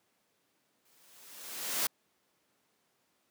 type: noise with exponential growth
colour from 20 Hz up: white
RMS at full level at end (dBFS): -29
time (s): 0.85-1.87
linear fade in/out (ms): 5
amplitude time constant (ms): 220
effects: pink hiss -74 dBFS RMS until 3.3 s + high-pass 200 Hz 12 dB/octave